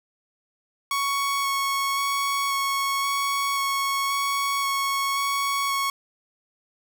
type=tone with vibrato; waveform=sawtooth; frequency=1108.7 Hz; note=C#6; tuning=in tune; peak=-19 dBFS; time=0.91-5.9 s; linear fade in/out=2 ms; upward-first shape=square; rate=0.94 Hz; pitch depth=8 cents each way; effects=none